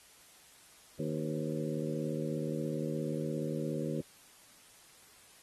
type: harmonic tone with a mistuned harmonic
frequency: 77 Hz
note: D#2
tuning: 17 cents flat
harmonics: 2 / 3 / 4 / 5 / 6 / 7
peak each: -37 / -39 / -40 / -41 / -42 / -42 dBFS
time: 0.99-4.01 s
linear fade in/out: 5 ms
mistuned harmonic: 6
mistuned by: +63 cents
effects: white hiss -59 dBFS RMS until 5.42 s + AAC 32 kbps